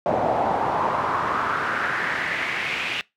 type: noise with band-pass filter sweep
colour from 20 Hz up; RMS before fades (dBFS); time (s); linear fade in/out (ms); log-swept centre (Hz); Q
brown; -24; 0.06-3.01; 0; 660 to 2700; 3.5
effects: noise-tail reverb RT60 0.2 s tail -22 dB re dry + high-pass 100 Hz 12 dB/octave